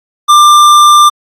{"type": "tone with tanh clipping", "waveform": "sine", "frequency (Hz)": 1189, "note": "D6", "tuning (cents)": 21, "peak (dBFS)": -3, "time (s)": [0.28, 1.1], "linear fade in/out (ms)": 20, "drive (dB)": 17, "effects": ["AAC 64 kbps"]}